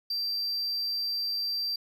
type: tone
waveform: triangle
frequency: 4699 Hz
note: D8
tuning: in tune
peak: -27 dBFS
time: 0.1-1.76 s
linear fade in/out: 5 ms
effects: none